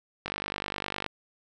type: click train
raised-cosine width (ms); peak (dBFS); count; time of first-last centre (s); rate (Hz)
0.3; -15; 41; 0.26-1.063; 49.8
effects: none